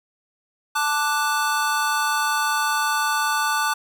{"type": "chord", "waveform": "square", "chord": "D major", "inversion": "second", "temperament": "equal", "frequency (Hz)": [880, 1174.7, 1480], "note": ["A5", "D6", "F#6"], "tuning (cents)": [0, 0, 0], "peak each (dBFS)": -25, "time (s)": [0.75, 3.74], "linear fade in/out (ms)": 10, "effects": []}